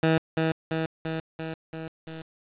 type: tone with echo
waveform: 15% pulse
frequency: 160.8 Hz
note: E3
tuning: 43 cents flat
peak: -13 dBFS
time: 0.03-0.18 s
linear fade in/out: 2 ms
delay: 340 ms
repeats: 6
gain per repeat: -3 dB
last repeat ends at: 2.22 s
effects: resampled to 8000 Hz + 8-bit